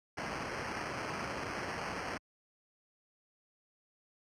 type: noise with sample-and-hold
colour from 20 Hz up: violet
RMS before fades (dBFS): -39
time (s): 0.17-2.18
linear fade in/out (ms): 10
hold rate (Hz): 3675
effects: high-pass 60 Hz 12 dB/octave + low-pass 6000 Hz 12 dB/octave